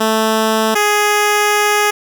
10% pulse tone pair in turn, 220 / 416.5 Hz, A3 / G#4, 0 / +5 cents, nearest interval major seventh, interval 1105 cents, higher second, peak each -4 / -3 dBFS, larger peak second, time 0-0.75 / 0.75-1.91 s, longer second, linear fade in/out 10 ms, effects none

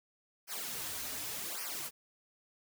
white noise with flanger, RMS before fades -40 dBFS, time 0.47-1.91 s, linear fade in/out 50 ms, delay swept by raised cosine 0.26 to 6.06 ms, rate 0.87 Hz, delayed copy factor -0.95, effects none

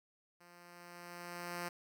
5% pulse tone with level ramp, 174.61 Hz, F3, in tune, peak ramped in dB -48 to -27 dBFS, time 0.4-1.69 s, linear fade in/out 10 ms, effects none

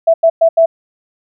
sine tone bursts at uneven times, 659.3 Hz, E5, in tune, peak -5 dBFS, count 4, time 0.07-0.14 / 0.23-0.3 / 0.41-0.49 / 0.57-0.66 s, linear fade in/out 10 ms, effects none

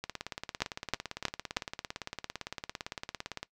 two click trains, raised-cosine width 0.2 ms, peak -19 / -10 dBFS, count 61 / 4, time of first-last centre 0.04-3.43 / 0.62-1.569 s, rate 17.7 / 3.16 Hz, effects noise-tail reverb RT60 0.1 s tail -20 dB re dry

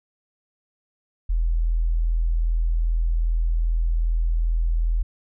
sine tone, 41.26 Hz, E1, 2 cents sharp, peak -18 dBFS, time 1.29-5.03 s, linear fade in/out 10 ms, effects none

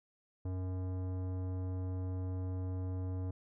sine tone with tanh clipping, 92.5 Hz, F#2, in tune, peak -37 dBFS, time 0.45-3.31 s, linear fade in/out 5 ms, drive 16 dB, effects none

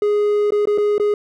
triangle tone with dropouts, 415.3 Hz, G#4, in tune, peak -12 dBFS, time 0.02-1.14 s, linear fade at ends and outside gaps 2 ms, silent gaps 0.506-0.521 / 0.655-0.672 / 0.777-0.782 / 0.981-0.998 s, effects none

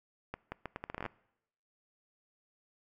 accelerating click train, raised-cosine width 0.5 ms, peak -23 dBFS, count 13, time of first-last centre 0.34-1.062 s, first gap 180 ms, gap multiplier 0.76, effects noise-tail reverb RT60 0.8 s tail -22 dB re dry

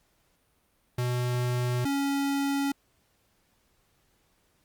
square tone pair in turn, 123.47 / 278.9 Hz, B2 / C#4, 0 / +11 cents, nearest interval octave + major second, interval 1411 cents, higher second, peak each -26 dBFS, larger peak neither, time 0.98-1.85 / 1.85-2.72 s, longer neither, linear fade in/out 5 ms, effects pink hiss -69 dBFS RMS until 4.64 s + Opus 48 kbps

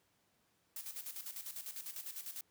blue noise with tremolo, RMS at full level -44 dBFS, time 0.76-2.41 s, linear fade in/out 2 ms, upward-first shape square, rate 10 Hz, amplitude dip 65%, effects pink hiss -75 dBFS RMS until 2.5 s + high-pass 100 Hz 12 dB/octave

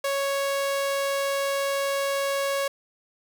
sawtooth tone, 554.4 Hz, C#5, in tune, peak -20 dBFS, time 0.04-2.68 s, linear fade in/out 5 ms, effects none

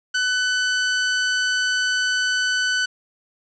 sawtooth tone, 1500 Hz, F#6, 23 cents sharp, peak -15 dBFS, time 0.14-2.86 s, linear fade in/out 10 ms, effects resampled to 16000 Hz + 8-bit

